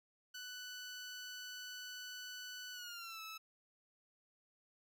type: tone with pitch glide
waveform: 15% pulse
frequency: 1491 to 1305.5 Hz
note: F#6 to E6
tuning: +13 to -17 cents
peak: -40 dBFS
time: 0.34-3.38 s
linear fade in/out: 10 ms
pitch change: -230 cents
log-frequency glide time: 2.73-3.21 s
effects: none